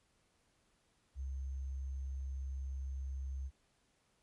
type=tone with sample-and-hold; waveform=sine; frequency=66.9 Hz; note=C2; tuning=39 cents sharp; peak=-38 dBFS; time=1.15-3.51 s; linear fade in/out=50 ms; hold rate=6300 Hz; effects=pink hiss -75 dBFS RMS until 4.22 s + resampled to 24000 Hz